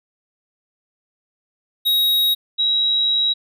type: tone pair in turn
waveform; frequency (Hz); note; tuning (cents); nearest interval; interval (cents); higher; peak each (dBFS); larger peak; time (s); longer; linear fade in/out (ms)
square / sine; 3800 / 3853; A#7 / B7; +33 / -44; unison; 23; second; -15; neither; 1.85-2.35 / 2.58-3.34; second; 20
effects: none